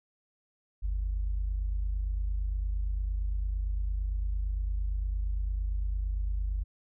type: tone pair together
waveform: sine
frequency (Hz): 49 / 77.78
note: G1 / D#2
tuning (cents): 0 / 0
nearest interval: minor sixth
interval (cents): 800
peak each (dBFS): -28 / -39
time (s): 0.82-6.64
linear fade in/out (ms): 20
effects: none